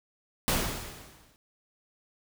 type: noise with exponential decay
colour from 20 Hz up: pink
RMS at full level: -24 dBFS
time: 0.48-1.36 s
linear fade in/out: 0 ms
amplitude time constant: 190 ms
effects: none